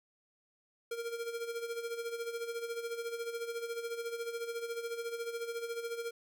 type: tone with tremolo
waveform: square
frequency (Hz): 466.2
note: A#4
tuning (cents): 0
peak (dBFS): -35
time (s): 0.91-6.11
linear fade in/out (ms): 5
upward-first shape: sine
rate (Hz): 14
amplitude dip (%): 65
effects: none